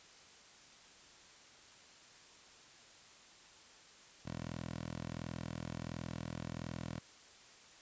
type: tone with high-pass filter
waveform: 10% pulse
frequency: 41.41 Hz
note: E1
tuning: 9 cents sharp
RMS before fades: -44 dBFS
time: 4.25-7 s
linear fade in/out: 10 ms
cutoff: 110 Hz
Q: 0.94
effects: white hiss -59 dBFS RMS until 7.81 s + resampled to 16000 Hz